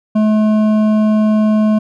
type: tone with hard clipping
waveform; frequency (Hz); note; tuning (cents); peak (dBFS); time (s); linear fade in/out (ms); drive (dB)
triangle; 214.7; A3; -42; -11; 0.15-1.79; 10; 13
effects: none